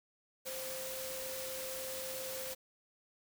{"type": "tone in noise", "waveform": "sine", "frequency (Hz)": 523.3, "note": "C5", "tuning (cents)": 0, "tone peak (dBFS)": -43, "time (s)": [0.45, 2.55], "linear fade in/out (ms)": 20, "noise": "white", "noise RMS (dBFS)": -43, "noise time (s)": [0.45, 2.55], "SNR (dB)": -3, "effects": []}